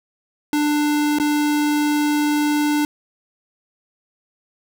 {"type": "tone with dropouts", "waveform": "square", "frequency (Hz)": 296.4, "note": "D4", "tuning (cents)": 16, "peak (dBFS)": -17, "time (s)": [0.53, 2.85], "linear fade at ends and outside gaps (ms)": 1, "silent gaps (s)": [1.186, 1.199], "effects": []}